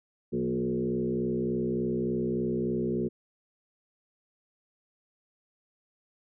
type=tone with frequency modulation; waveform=sine; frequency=295 Hz; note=D4; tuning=8 cents sharp; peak=-26 dBFS; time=0.32-3.09 s; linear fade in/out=20 ms; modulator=63.4 Hz; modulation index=2.2; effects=none